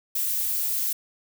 violet noise, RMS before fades -26 dBFS, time 0.15-0.93 s, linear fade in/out 5 ms, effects none

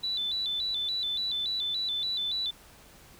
sine tone with vibrato, 3729 Hz, A#7, in tune, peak -28 dBFS, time 0.03-2.51 s, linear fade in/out 10 ms, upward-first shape square, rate 3.5 Hz, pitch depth 100 cents each way, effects pink hiss -54 dBFS RMS until 3.19 s

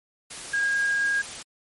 sine tone in noise, 1629 Hz, G#6, 34 cents flat, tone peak -21 dBFS, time 0.53-1.22 s, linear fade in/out 10 ms, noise white, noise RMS -37 dBFS, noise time 0.3-1.43 s, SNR +13 dB, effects MP3 48 kbps

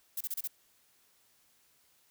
violet noise bursts, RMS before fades -35 dBFS, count 5, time 0.17-0.475 s, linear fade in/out 5 ms, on 37 ms, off 30 ms, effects white hiss -68 dBFS RMS until 2.1 s

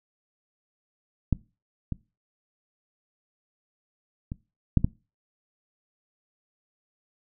clicks, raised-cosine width 5 ms, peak -9 / -17 / -20 / -6 / -9 dBFS, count 5, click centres 1.327 / 1.923 / 4.319 / 4.773 / 4.845 s, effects noise-tail reverb RT60 0.3 s tail -21 dB re dry

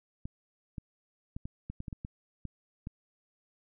clicks, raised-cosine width 5 ms, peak -26 dBFS, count 11, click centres 0.255 / 0.782 / 1.365 / 1.455 / 1.7 / 1.804 / 1.882 / 1.928 / 2.049 / 2.453 / 2.871 s, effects none

